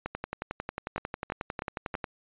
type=two click trains; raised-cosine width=0.5 ms; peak=-18 / -17 dBFS; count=4 / 23; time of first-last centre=0.98-1.942 / 0.06-2.042 s; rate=3.12 / 11.1 Hz; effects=resampled to 8000 Hz